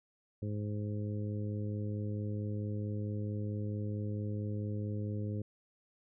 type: harmonic tone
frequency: 104.5 Hz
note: G#2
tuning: 11 cents sharp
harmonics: 1 / 2 / 3 / 4 / 5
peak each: -35 / -41 / -45 / -47 / -49 dBFS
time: 0.42-5.42 s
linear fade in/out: 5 ms
effects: none